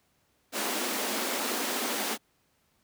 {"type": "high-pass noise", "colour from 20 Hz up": "pink", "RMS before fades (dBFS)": -31, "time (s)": [0.52, 2.18], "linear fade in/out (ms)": 50, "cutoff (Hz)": 210, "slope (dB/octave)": 96, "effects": ["pink hiss -70 dBFS RMS until 2.83 s", "high-pass 60 Hz 12 dB/octave"]}